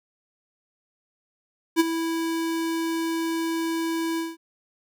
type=tone with ADSR envelope; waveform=square; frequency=328.9 Hz; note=E4; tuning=4 cents flat; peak=-14 dBFS; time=1.76-4.37 s; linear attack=40 ms; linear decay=24 ms; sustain=-11 dB; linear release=190 ms; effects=none